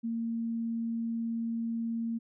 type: tone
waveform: sine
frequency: 229.6 Hz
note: A#3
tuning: 26 cents flat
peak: -30 dBFS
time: 0.03-2.19 s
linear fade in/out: 20 ms
effects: none